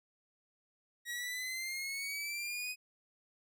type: exponential sweep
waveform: sawtooth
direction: up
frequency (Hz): 1899 to 2512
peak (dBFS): -34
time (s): 1.05-2.76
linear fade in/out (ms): 50
effects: none